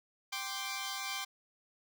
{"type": "chord", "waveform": "10% pulse", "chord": "G suspended fourth", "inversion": "none", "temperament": "equal", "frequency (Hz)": [784, 1046.5, 1174.7], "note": ["G5", "C6", "D6"], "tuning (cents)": [0, 0, 0], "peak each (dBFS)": -33, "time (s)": [0.32, 1.25], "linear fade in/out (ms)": 10, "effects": []}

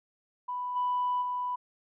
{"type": "tone with level steps", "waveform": "sine", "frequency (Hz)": 990, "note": "B5", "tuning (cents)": 4, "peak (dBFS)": [-31, -25, -29], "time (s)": [0.48, 1.56], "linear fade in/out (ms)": 10, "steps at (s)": [0.75, 1.21], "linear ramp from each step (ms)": 20, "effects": ["tanh soft clip ceiling -22 dBFS"]}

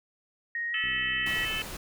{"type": "tone with pitch glide", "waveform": "sine", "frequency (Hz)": [1870, 1924.8], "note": ["A#6", "B6"], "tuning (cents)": [5, -45], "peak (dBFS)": -29, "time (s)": [0.55, 1.45], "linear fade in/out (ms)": 2, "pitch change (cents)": 50, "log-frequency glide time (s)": [0.68, 0.79]}
{"type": "harmonic tone", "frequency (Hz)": 436, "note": "A4", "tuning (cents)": -16, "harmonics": [3, 4, 5, 6, 7], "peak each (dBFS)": [-42, -38, -41, -33, -33], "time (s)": [0.74, 1.62], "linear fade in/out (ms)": 2}
{"type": "click train", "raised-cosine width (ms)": 3, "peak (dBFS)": -34, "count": 36, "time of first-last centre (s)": [0.84, 1.384], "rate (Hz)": 64.3}
{"type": "noise", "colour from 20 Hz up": "pink", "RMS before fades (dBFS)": -39, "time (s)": [1.26, 1.77], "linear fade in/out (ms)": 5}
{"effects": []}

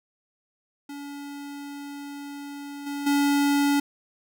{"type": "tone with level steps", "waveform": "square", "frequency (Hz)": 284.8, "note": "C#4", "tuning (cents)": 47, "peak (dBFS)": [-36, -30, -20], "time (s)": [0.89, 3.8], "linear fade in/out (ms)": 5, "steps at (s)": [2.86, 3.06], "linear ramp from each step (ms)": 10, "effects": []}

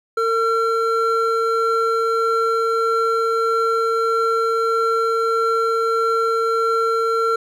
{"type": "tone pair together", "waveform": "triangle", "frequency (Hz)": [454.2, 1361], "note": ["A#4", "F6"], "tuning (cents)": [-45, -45], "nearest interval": "octave + perfect fifth", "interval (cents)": 1900, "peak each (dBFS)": -17, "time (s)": [0.17, 7.36], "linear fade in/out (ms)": 5, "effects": []}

